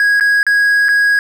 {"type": "tone with dropouts", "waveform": "triangle", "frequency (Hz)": 1653, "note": "G#6", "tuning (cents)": -9, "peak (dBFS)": -7, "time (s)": [0, 1.19], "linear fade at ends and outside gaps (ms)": 1, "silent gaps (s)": [[0.199, 0.208], [0.43, 0.466], [0.885, 0.889]], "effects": []}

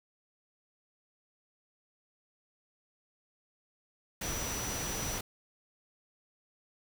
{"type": "tone in noise", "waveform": "sine", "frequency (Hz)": 5890, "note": "F#8", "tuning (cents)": -9, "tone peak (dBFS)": -39, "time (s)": [4.23, 5.18], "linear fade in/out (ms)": 5, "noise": "pink", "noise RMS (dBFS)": -37, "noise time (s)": [4.21, 5.21], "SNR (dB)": -5, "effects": []}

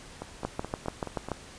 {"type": "two click trains", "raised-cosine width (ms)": 1, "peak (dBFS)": [-15, -21], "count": [7, 6], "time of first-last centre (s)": [[0.45, 1.317], [0.22, 1.286]], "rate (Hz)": [6.92, 4.69], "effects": ["pink hiss -48 dBFS RMS until 1.58 s", "resampled to 22050 Hz"]}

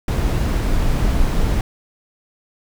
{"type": "noise", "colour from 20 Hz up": "brown", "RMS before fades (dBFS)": -17, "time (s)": [0.08, 1.61], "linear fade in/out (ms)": 2, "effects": []}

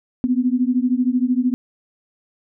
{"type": "beating tone pair", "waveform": "sine", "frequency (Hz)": [245.1, 258.1], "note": ["B3", "C4"], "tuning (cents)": [-13, -23], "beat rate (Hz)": 13, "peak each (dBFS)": [-18, -19], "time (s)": [0.24, 1.54], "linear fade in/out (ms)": 0, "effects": []}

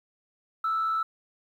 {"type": "tone with frequency modulation", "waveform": "sine", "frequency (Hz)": 1318.5, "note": "E6", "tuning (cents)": 0, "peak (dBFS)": -23, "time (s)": [0.64, 1.03], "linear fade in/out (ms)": 5, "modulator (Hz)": 83.7, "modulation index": 0.32, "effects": ["tanh soft clip ceiling -21 dBFS", "10-bit"]}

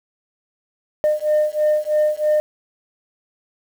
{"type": "beating tone pair", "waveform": "sine", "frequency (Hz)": [605, 608.1], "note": ["D#5", "D#5"], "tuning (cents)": [-49, -40], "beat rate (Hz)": 3.1, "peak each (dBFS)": -17, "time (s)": [1.04, 2.4], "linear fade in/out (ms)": 0, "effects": ["tanh soft clip ceiling -11 dBFS", "7-bit"]}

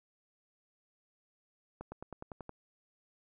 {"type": "accelerating click train", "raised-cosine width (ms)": 1, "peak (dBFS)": -29, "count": 8, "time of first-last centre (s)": [1.81, 2.494], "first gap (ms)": 110, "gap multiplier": 0.96, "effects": []}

